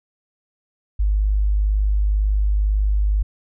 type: tone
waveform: sine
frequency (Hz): 51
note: G#1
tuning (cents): -31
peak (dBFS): -15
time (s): 0.99-3.23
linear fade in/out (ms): 10
effects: none